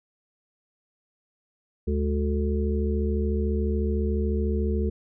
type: harmonic tone with a mistuned harmonic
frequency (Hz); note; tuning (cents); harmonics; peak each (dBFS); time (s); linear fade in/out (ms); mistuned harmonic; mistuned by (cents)
73.9; D2; +11; 1 / 3 / 5 / 6; -24 / -29 / -31 / -32; 1.87-4.9; 10; 3; -96
effects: none